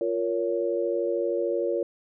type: chord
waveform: sine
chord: Bb minor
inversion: second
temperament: just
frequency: 349.6 / 466.2 / 559.4 Hz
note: F4 / Bb4 / Db5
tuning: +2 / 0 / +16 cents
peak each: -28 dBFS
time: 0.01-1.83 s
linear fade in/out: 2 ms
effects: none